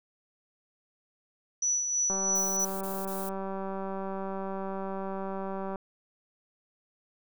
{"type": "tone with tremolo", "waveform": "sine", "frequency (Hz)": 5920, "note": "F#8", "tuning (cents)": 0, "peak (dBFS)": -24, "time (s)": [1.62, 2.65], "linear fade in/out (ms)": 5, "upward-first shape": "sine", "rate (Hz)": 3.1, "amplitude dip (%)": 45}
{"type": "click train", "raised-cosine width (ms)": 1, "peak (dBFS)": -23, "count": 707, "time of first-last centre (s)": [2.1, 5.758], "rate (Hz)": 193}
{"type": "noise bursts", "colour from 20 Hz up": "violet", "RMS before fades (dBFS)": -40, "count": 4, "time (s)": [2.35, 3.293], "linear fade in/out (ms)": 5, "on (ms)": 220, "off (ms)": 21}
{"effects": []}